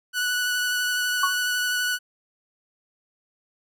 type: tone with vibrato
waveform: sawtooth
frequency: 1479 Hz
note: F#6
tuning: 1 cent flat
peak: -19 dBFS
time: 0.13-1.99 s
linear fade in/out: 50 ms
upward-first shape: triangle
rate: 12 Hz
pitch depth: 16 cents each way
type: tone with exponential decay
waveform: sine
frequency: 1108.7 Hz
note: C#6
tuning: in tune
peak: -15 dBFS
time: 1.23-1.37 s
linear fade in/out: 5 ms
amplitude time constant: 30 ms
effects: none